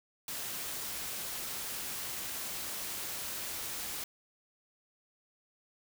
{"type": "noise", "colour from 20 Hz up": "white", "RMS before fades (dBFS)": -39, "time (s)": [0.28, 4.04], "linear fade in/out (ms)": 2, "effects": []}